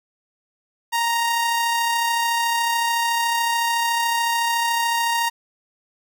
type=tone with amplitude modulation; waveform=sawtooth; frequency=932.3 Hz; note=A#5; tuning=in tune; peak=-14 dBFS; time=0.92-5.3 s; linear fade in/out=20 ms; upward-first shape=sine; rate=33.8 Hz; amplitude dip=25%; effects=none